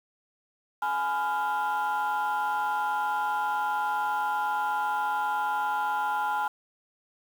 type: chord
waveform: sine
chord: F diminished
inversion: first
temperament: just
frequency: 838.1 / 1005.8 / 1396.9 Hz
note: Ab5 / Cb6 / F6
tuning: +16 / +31 / 0 cents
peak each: -26 / -30 / -30 dBFS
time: 0.82-6.48 s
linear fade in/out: 5 ms
effects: tanh soft clip ceiling -21 dBFS + 8-bit